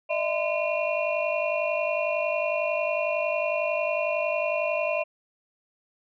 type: tone cluster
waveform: sine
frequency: 606 / 657 / 1022 / 2427 / 2724 Hz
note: D#5 / E5 / C6 / D#7 / F7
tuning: -46 / -6 / -41 / -44 / -44 cents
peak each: -27 / -28 / -34 / -33 / -32 dBFS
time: 0.09-5.04 s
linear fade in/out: 20 ms
effects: tanh soft clip ceiling -13 dBFS